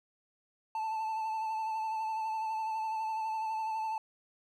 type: tone with vibrato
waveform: triangle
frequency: 880 Hz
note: A5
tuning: in tune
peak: -30 dBFS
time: 0.75-3.98 s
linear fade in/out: 2 ms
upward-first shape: sine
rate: 12 Hz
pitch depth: 26 cents each way
effects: none